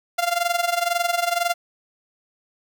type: tone with amplitude modulation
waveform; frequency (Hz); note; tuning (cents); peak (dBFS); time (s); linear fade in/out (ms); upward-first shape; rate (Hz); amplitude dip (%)
sawtooth; 694; F5; -11; -13; 0.18-1.54; 10; sine; 22; 80
effects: none